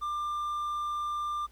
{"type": "tone with hard clipping", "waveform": "triangle", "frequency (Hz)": 1192, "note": "D6", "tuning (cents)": 25, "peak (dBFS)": -31, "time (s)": [0.01, 1.47], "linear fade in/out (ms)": 20, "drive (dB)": 6, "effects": ["added 57 Hz sine -54 dBFS peak until 1.51 s", "pink hiss -64 dBFS RMS until 1.51 s"]}